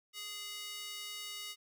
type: tone with high-pass filter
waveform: square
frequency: 415.3 Hz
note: G#4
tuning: in tune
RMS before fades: -44 dBFS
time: 0.13-1.56 s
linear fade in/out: 50 ms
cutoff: 2900 Hz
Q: 1.4
effects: none